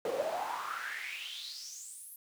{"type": "noise with high-pass filter sweep", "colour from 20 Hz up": "brown", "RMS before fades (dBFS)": -39, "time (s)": [0.05, 2.16], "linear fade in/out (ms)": 2, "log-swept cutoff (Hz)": [450, 12000], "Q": 7.1, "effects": []}